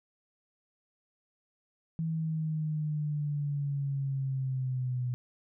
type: linear sweep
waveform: sine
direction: down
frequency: 163 to 123.47 Hz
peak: -29 dBFS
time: 1.99-5.14 s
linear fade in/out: 0 ms
effects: none